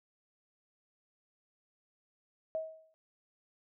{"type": "tone with exponential decay", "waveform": "sine", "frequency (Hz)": 638, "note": "D#5", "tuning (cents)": 43, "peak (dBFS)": -30, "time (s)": [2.55, 2.94], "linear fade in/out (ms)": 0, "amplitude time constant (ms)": 83, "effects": []}